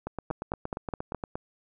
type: two click trains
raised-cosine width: 1 ms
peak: -19 / -17 dBFS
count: 12 / 5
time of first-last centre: 0.07-1.355 / 0.31-1.147 s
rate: 8.56 / 4.78 Hz
effects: none